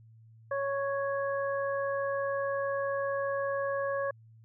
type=harmonic tone; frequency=554.4 Hz; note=C#5; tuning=in tune; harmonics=1 / 2 / 3; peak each=-30 / -36 / -38 dBFS; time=0.51-4.11 s; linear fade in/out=5 ms; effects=added 112 Hz sine -53 dBFS peak until 4.44 s